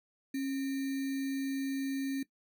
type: tone with sample-and-hold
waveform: sine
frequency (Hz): 271.5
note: C#4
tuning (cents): -36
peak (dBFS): -31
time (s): 0.34-2.23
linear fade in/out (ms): 5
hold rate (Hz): 2100
effects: noise-tail reverb RT60 0.1 s tail -18 dB re dry